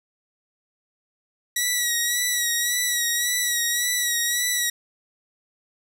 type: tone with vibrato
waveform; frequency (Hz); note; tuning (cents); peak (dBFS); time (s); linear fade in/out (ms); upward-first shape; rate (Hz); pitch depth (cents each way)
10% pulse; 1927; B6; -43; -12; 1.56-4.7; 5; sine; 1.8; 41
effects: none